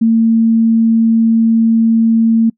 sine tone, 226.4 Hz, A3, 50 cents sharp, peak -7 dBFS, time 0.01-2.5 s, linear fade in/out 10 ms, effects noise-tail reverb RT60 0.1 s tail -26 dB re dry

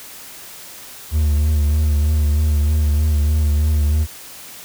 triangle tone with vibrato, 75.3 Hz, D2, 44 cents sharp, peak -11 dBFS, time 1.11-4.07 s, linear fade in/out 50 ms, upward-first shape triangle, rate 3.2 Hz, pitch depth 53 cents each way, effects white hiss -37 dBFS RMS until 4.64 s

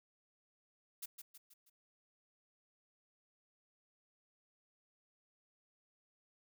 blue noise with echo, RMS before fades -44 dBFS, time 1.02-1.06 s, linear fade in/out 10 ms, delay 160 ms, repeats 4, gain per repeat -6 dB, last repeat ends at 1.7 s, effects none

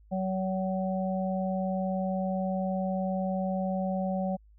harmonic tone, 188.3 Hz, F#3, 31 cents sharp, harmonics 1 / 3 / 4, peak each -29 / -33 / -35 dBFS, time 0.11-4.37 s, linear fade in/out 20 ms, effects added 52 Hz sine -54 dBFS peak until 4.58 s

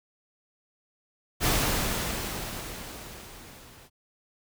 pink noise with level ramp, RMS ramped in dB -23 to -52 dBFS, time 1.4-3.9 s, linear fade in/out 50 ms, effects none

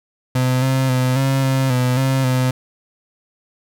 35% pulse tone with pitch steps, 127.7 / 132.1 / 127.7 / 134.9 / 133.1 / 125.8 / 133.2 / 128.1 Hz, C3 / C3 / C3 / C#3 / C3 / B2 / C3 / C3, -42 / +17 / -42 / -47 / +30 / +32 / +31 / -36 cents, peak -13 dBFS, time 0.35-2.51 s, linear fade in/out 5 ms, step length 270 ms, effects none

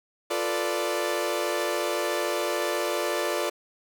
sawtooth chord, B half-diminished seventh, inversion second, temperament equal, 349.2 / 440 / 493.9 / 587.3 Hz, F4 / A4 / B4 / D5, 0 / 0 / 0 / 0 cents, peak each -27 / -28 / -30 / -25 dBFS, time 0.3-3.5 s, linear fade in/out 10 ms, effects none

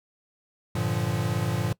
square chord, G minor seventh, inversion none, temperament equal with one note detuned, 98 / 115.67 / 146.83 / 174.61 Hz, G2 / Bb2 / D3 / F3, 0 / -13 / 0 / 0 cents, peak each -32 / -29 / -32 / -32 dBFS, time 0.75-1.73 s, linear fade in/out 5 ms, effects noise-tail reverb RT60 0.1 s tail -22 dB re dry

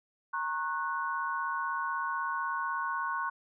sine chord, F# major, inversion first, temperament equal with one note detuned, 932.3 / 1088.4 / 1480 Hz, A#5 / C#6 / F#6, 0 / -32 / 0 cents, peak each -37 / -33 / -35 dBFS, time 0.33-3.3 s, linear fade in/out 10 ms, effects none

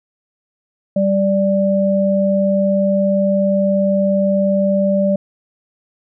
sine tone pair together, 195.61 / 587.3 Hz, G3 / D5, -3 / 0 cents, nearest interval octave + perfect fifth, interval 1903 cents, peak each -15 dBFS, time 0.96-5.16 s, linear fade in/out 5 ms, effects none

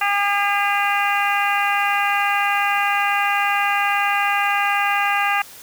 harmonic tone with a mistuned harmonic, 404.7 Hz, G#4, 45 cents flat, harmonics 2 / 3 / 4 / 5 / 6 / 7, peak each -21 / -23 / -24 / -25 / -26 / -26 dBFS, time 0.01-5.42 s, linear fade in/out 5 ms, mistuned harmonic 7, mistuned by -38 cents, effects white hiss -41 dBFS RMS until 5.62 s

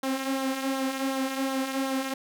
sawtooth tone with flanger, 267.1 Hz, C4, 36 cents sharp, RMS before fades -29 dBFS, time 0.03-2.14 s, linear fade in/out 5 ms, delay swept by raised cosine 0.39 to 3.99 ms, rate 2.7 Hz, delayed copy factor -0.5, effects none

